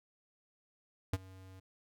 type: tone with ADSR envelope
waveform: square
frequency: 94.3 Hz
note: F#2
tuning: 33 cents sharp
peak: -28 dBFS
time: 1.13-1.6 s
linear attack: 5 ms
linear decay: 34 ms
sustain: -24 dB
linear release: 8 ms
effects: none